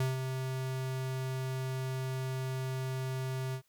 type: tone with ADSR envelope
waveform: square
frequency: 130.81 Hz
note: C3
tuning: in tune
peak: -28 dBFS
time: 0-3.62 s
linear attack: 4 ms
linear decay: 160 ms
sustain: -6 dB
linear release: 80 ms
effects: white hiss -73 dBFS RMS until 3.68 s